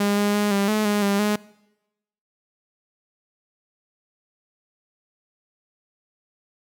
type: tone with pitch steps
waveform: sawtooth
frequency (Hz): 203.3 / 205.1 / 206.9 / 199.3 / 214.2 / 206.8 / 200.1 / 209.2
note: G#3 / G#3 / G#3 / G3 / A3 / G#3 / G3 / G#3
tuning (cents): -37 / -21 / -6 / +29 / -46 / -7 / +36 / +13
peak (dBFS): -15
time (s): 0-1.36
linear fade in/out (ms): 5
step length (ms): 170
effects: noise-tail reverb RT60 0.9 s tail -22 dB re dry